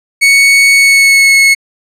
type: tone with pitch glide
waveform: 40% pulse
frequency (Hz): 2221 to 2189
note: C#7 to C#7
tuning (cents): +3 to -22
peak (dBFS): -3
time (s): 0.21-1.55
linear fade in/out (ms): 20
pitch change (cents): -25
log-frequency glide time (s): 0.74-1.36
effects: low-pass 11000 Hz 12 dB/octave